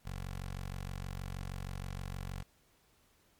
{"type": "tone with notch filter", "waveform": "15% pulse", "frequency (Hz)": 46.36, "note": "F#1", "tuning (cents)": 4, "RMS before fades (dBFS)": -41, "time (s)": [0.05, 2.43], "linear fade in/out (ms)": 10, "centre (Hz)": 340, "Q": 0.87, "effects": ["pink hiss -69 dBFS RMS until 3.39 s", "MP3 96 kbps"]}